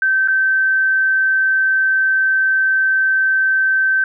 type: tone with dropouts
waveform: sine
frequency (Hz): 1548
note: G6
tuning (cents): -22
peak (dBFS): -12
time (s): 0.02-4.04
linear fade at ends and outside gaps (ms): 2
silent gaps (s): 0.276-0.283
effects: none